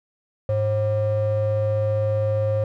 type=ring-modulated tone; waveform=triangle; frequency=320.2 Hz; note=D#4; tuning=50 cents sharp; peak=-13 dBFS; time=0.49-2.64 s; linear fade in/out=2 ms; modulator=216 Hz; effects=tanh soft clip ceiling -12 dBFS

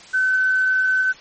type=tone with quantisation; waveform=sine; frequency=1521 Hz; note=F#6; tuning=47 cents sharp; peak=-15 dBFS; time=0.13-1.13 s; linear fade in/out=20 ms; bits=7; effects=white hiss -43 dBFS RMS until 1.2 s + MP3 32 kbps

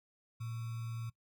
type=tone with sample-and-hold; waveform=sine; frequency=115.1 Hz; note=A#2; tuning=22 cents flat; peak=-38 dBFS; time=0.4-1.1 s; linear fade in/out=10 ms; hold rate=1225 Hz; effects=noise-tail reverb RT60 0.1 s tail -20 dB re dry

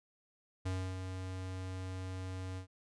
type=tone with ADSR envelope; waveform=square; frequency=93.2 Hz; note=F#2; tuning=13 cents sharp; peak=-34 dBFS; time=0.65-2.67 s; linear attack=13 ms; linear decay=290 ms; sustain=-6 dB; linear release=97 ms; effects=resampled to 22050 Hz

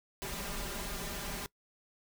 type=noise with comb filter; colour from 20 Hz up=pink; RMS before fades=-39 dBFS; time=0.22-1.46 s; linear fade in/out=0 ms; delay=5 ms; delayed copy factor=+0.95; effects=noise-tail reverb RT60 0.1 s tail -22 dB re dry

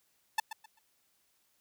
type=tone with echo; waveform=sawtooth; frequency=880 Hz; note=A5; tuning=in tune; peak=-22 dBFS; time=0.38-0.4 s; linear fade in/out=5 ms; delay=130 ms; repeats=3; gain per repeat=-12 dB; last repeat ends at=0.79 s; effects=white hiss -73 dBFS RMS until 1.6 s

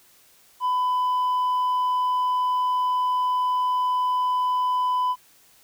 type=tone with hard clipping; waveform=triangle; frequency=1001 Hz; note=B5; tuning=23 cents sharp; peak=-19 dBFS; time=0.6-5.16 s; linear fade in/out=50 ms; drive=1 dB; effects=white hiss -56 dBFS RMS until 5.63 s

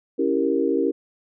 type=chord; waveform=sine; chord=C# diminished seventh; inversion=none; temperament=equal; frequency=277.2 / 329.6 / 392 / 466.2 Hz; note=C#4 / E4 / G4 / Bb4; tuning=0 / 0 / 0 / 0 cents; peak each=-24 dBFS; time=0.18-0.92 s; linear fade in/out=20 ms; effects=none

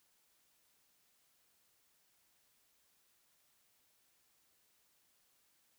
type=silence; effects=white hiss -74 dBFS RMS until 5.78 s

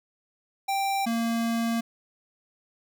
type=tone pair in turn; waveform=square; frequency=785 / 230.4 Hz; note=G5 / A#3; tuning=+2 / -20 cents; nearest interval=octave + major sixth; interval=2122 cents; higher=first; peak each=-25 dBFS; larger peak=neither; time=0.68-1.06 / 1.06-1.81 s; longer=second; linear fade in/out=10 ms; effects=none

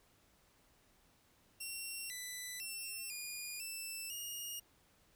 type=tone with pitch steps; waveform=10% pulse; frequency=2732 / 1991 / 2699 / 2438 / 2658 / 2855 Hz; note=F7 / B6 / E7 / D#7 / E7 / F7; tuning=-39 / +14 / +40 / -36 / +14 / +37 cents; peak=-34 dBFS; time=1.6-4.6 s; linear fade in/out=10 ms; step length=500 ms; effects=pink hiss -70 dBFS RMS until 5.15 s

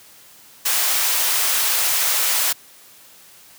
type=high-pass noise; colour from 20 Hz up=white; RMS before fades=-19 dBFS; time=0.65-2.53 s; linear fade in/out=10 ms; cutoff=690 Hz; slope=12 dB/octave; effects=white hiss -47 dBFS RMS until 3.58 s + high-pass 80 Hz 12 dB/octave

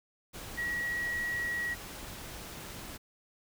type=tone in noise; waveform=sine; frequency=1914 Hz; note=A#6; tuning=45 cents sharp; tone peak=-31 dBFS; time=0.57-1.75 s; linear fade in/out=20 ms; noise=pink; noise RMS=-44 dBFS; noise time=0.33-2.98 s; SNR=+10 dB; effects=none

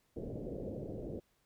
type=low-pass noise; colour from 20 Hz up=white; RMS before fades=-42 dBFS; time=0.16-1.2 s; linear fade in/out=10 ms; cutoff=560 Hz; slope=48 dB/octave; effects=pink hiss -75 dBFS RMS until 1.45 s

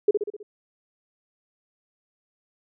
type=tone with echo; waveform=sine; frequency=415.3 Hz; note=G#4; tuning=in tune; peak=-13 dBFS; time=0.08-0.11 s; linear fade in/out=5 ms; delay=64 ms; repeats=5; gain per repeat=-5 dB; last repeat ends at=0.43 s; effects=none

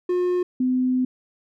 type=tone pair in turn; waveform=triangle / sine; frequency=358.9 / 254.6 Hz; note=F4 / C4; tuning=+47 / -47 cents; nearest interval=tritone; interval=594 cents; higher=first; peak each=-17 / -18 dBFS; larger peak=first; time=0.09-0.43 / 0.6-1.05 s; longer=second; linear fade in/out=5 ms; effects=none

